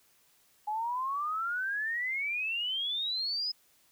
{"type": "exponential sweep", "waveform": "sine", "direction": "up", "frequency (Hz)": [830.6, 5110], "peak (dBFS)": -30, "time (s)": [0.67, 3.52], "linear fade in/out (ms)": 10, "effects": ["white hiss -66 dBFS RMS until 3.91 s"]}